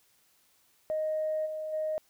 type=tone with level steps; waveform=sine; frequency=622.3 Hz; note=D#5; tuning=in tune; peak=-27 / -33 / -28 dBFS; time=0.9-1.98 s; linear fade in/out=0 ms; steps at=1.45 / 1.72 s; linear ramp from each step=20 ms; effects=tanh soft clip ceiling -23 dBFS + white hiss -67 dBFS RMS until 2.09 s